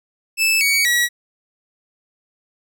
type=tone with pitch steps; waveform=sawtooth; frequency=2629 / 2249 / 1924.5 Hz; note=E7 / C#7 / B6; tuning=-5 / +24 / -45 cents; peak=-11 dBFS; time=0.37-1.09 s; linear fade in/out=50 ms; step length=240 ms; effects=none